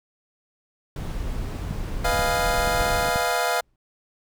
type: noise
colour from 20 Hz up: brown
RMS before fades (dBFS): -29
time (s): 0.96-3.1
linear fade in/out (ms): 2
type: click train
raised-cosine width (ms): 5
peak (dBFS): -16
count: 4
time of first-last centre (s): 1.71-3.159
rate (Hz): 2.07
type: chord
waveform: 25% pulse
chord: F half-diminished seventh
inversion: second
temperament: equal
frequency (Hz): 493.9 / 622.3 / 698.5 / 830.6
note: Cb5 / Eb5 / F5 / Ab5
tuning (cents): 0 / 0 / 0 / 0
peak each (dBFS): -24 / -25 / -20 / -26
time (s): 2.04-3.61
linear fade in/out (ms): 10
type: noise with exponential decay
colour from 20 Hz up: brown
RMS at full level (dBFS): -28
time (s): 2.79-3.76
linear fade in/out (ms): 2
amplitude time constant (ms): 210
effects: none